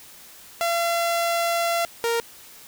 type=tone pair in turn; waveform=sawtooth; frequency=681 / 465.1 Hz; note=F5 / A#4; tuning=-44 / -4 cents; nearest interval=perfect fifth; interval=660 cents; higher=first; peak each=-17 dBFS; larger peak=neither; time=0.61-1.85 / 2.04-2.2 s; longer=first; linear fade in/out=0 ms; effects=white hiss -46 dBFS RMS until 2.67 s